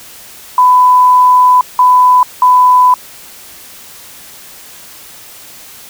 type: tone bursts at uneven times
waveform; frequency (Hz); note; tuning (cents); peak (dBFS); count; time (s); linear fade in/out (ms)
sine; 1000; B5; +21; -3; 3; 0.58-1.61 / 1.79-2.23 / 2.42-2.94; 2
effects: white hiss -34 dBFS RMS until 5.89 s